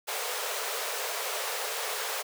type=high-pass noise; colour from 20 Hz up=pink; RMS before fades=-33 dBFS; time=0.07-2.23 s; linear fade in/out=20 ms; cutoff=410 Hz; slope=96 dB/octave; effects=none